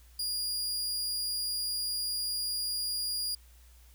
sawtooth tone, 4845 Hz, D#8, 47 cents flat, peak -28 dBFS, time 0.19-3.35 s, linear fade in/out 5 ms, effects added 60 Hz sine -54 dBFS peak until 3.94 s + white hiss -63 dBFS RMS until 3.94 s

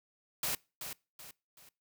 white noise with echo, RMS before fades -34 dBFS, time 0.43-0.55 s, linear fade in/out 2 ms, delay 380 ms, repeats 3, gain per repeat -8 dB, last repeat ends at 1.69 s, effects noise-tail reverb RT60 0.3 s tail -24 dB re dry

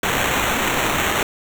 violet noise with sample-and-hold, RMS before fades -20 dBFS, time 0.03-1.23 s, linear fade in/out 2 ms, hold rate 4900 Hz, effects none

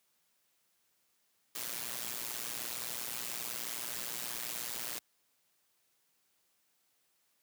white noise with amplitude modulation, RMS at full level -36 dBFS, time 1.55-4.99 s, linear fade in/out 5 ms, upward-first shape sine, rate 119 Hz, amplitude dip 85%, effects white hiss -75 dBFS RMS until 7.42 s + high-pass 100 Hz 12 dB/octave

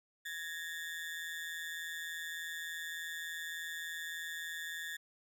35% pulse ring-modulated tone, 1760 Hz, A6, in tune, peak -35 dBFS, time 0.25-4.97 s, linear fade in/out 10 ms, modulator 81.7 Hz, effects none

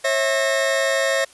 40% pulse tone cluster, 542 / 654 / 1840 Hz, C#5 / E5 / A#6, -39 / -14 / -23 cents, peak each -20 / -23 / -22 dBFS, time 0.04-1.25 s, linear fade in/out 10 ms, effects white hiss -49 dBFS RMS until 1.33 s + resampled to 24000 Hz

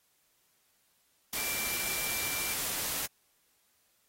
sine tone in noise, 2349 Hz, D7, in tune, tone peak -38 dBFS, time 1.37-2.53 s, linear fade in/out 2 ms, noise white, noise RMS -34 dBFS, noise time 1.33-3.06 s, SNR -7 dB, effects white hiss -71 dBFS RMS until 4.08 s + AAC 48 kbps

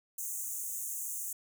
pink high-pass noise, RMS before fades -38 dBFS, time 0.18-1.33 s, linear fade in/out 5 ms, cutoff 6300 Hz, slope 96 dB/octave, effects none

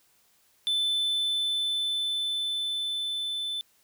triangle tone with level ramp, 3520 Hz, A7, in tune, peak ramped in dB -22 to -28 dBFS, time 0.67-3.61 s, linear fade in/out 0 ms, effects white hiss -65 dBFS RMS until 3.83 s

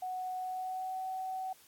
sine tone with pitch glide, 740 to 753.8 Hz, F#5 to F#5, 0 to +32 cents, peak -35 dBFS, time 0.02-1.53 s, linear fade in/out 5 ms, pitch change +32 cents, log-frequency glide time 0.39-1.04 s, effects white hiss -61 dBFS RMS until 1.67 s + AAC 64 kbps

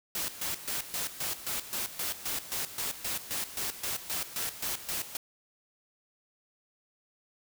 white noise with tremolo, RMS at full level -33 dBFS, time 0.15-5.17 s, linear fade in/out 2 ms, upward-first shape square, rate 3.8 Hz, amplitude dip 75%, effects none

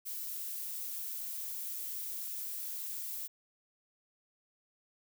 violet noise, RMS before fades -40 dBFS, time 0.05-3.28 s, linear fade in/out 20 ms, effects none

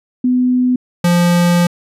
sine / square tone pair in turn, 250.7 / 174.33 Hz, B3 / F3, +26 / -3 cents, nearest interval tritone, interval 629 cents, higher first, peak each -10 dBFS, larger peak neither, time 0.24-0.76 / 1.04-1.67 s, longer second, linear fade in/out 5 ms, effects resampled to 32000 Hz

